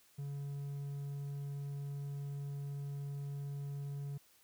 triangle tone, 141.3 Hz, C#3, 34 cents sharp, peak -37 dBFS, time 0.18-4.18 s, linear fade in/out 10 ms, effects white hiss -67 dBFS RMS until 4.43 s

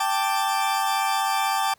40% pulse chord, G suspended second, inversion none, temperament equal, 784 / 880 / 1174.7 Hz, G5 / A5 / D6, 0 / 0 / 0 cents, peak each -24 / -25 / -26 dBFS, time 0-1.74 s, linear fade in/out 5 ms, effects pink hiss -60 dBFS RMS until 1.78 s

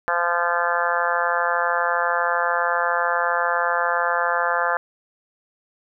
harmonic tone, 172.6 Hz, F3, 20 cents flat, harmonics 3 / 4 / 5 / 6 / 7 / 8 / 9 / 10, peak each -27 / -27 / -27 / -27 / -27 / -27 / -27 / -27 dBFS, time 0.08-4.77 s, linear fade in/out 0 ms, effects none

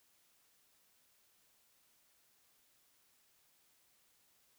silence, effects white hiss -72 dBFS RMS until 4.58 s

